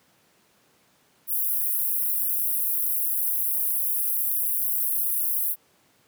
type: high-pass noise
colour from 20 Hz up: pink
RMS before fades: -25 dBFS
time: 1.27-5.56 s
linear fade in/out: 50 ms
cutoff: 11000 Hz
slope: 48 dB/octave
effects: pink hiss -62 dBFS RMS until 6.07 s + high-pass 150 Hz 12 dB/octave